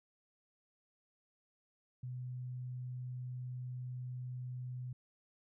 sine tone, 125.6 Hz, B2, 30 cents sharp, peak -40 dBFS, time 2.03-4.93 s, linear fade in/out 5 ms, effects none

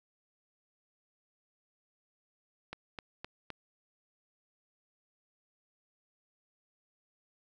click train, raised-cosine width 0.3 ms, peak -24 dBFS, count 4, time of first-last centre 2.73-3.503 s, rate 3.88 Hz, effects none

